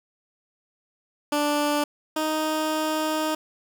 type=tone pair in turn; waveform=15% pulse; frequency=293.7 / 311.2 Hz; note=D4 / D#4; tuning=0 / 0 cents; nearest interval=minor second; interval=100 cents; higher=second; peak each=-15 / -17 dBFS; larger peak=first; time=1.32-1.84 / 2.16-3.35 s; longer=second; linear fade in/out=5 ms; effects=none